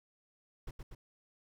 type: noise with echo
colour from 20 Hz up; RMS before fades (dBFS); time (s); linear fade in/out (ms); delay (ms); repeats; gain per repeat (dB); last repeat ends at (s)
brown; -42; 0.67-0.71; 5; 120; 2; -3; 0.95
effects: none